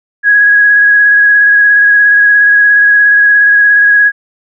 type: tone with vibrato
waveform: sine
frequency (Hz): 1661.2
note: G#6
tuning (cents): 0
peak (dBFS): -3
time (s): 0.23-4.12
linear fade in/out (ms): 50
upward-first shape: square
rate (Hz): 17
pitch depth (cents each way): 13
effects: none